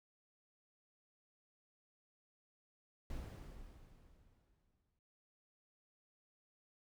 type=noise with exponential decay; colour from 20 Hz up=brown; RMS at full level=-44 dBFS; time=3.1-4.99 s; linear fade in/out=2 ms; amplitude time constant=410 ms; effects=none